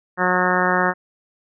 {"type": "harmonic tone", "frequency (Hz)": 181.7, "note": "F#3", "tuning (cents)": -31, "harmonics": [1, 2, 3, 4, 5, 6, 7, 8, 9, 10], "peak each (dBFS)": [-25, -25, -25, -25, -25, -25, -25, -25, -25, -25], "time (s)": [0.17, 0.94], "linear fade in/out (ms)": 50, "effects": []}